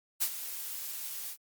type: noise with ADSR envelope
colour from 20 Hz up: blue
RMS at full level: -27 dBFS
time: 0.2-1.37 s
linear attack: 24 ms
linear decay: 66 ms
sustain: -12 dB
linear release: 68 ms
effects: Opus 48 kbps